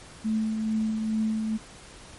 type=tone with tremolo; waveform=sine; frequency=218.9 Hz; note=A3; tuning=9 cents flat; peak=-22 dBFS; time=0.24-1.58 s; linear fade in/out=20 ms; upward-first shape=triangle; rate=2.3 Hz; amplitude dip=40%; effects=pink hiss -47 dBFS RMS until 2.18 s + MP3 48 kbps